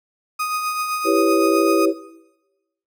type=tone with tremolo; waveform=35% pulse; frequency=1244.5 Hz; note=D#6; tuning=in tune; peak=-18 dBFS; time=0.39-1.86 s; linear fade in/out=10 ms; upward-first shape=triangle; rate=7.8 Hz; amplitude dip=45%
type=chord; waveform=sine; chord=C# half-diminished seventh; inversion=first; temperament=equal; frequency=329.6 / 392 / 493.9 / 554.4 Hz; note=E4 / G4 / B4 / C#5; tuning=0 / 0 / 0 / 0 cents; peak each=-18 / -19 / -22 / -22 dBFS; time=1.04-1.94 s; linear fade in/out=50 ms
effects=noise-tail reverb RT60 1.0 s tail -17 dB re dry